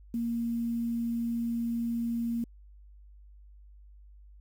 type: tone with quantisation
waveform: sine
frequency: 233.3 Hz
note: A#3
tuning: 2 cents sharp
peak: -28 dBFS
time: 0.14-2.44 s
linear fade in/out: 2 ms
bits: 9
effects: added 50 Hz sine -50 dBFS peak until 4.4 s